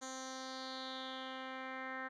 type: tone with low-pass filter sweep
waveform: 10% pulse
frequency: 261.6 Hz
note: C4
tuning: in tune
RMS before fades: -45 dBFS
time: 0.01-2.09 s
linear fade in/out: 20 ms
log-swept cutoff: 6900 to 1800 Hz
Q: 4.2
effects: none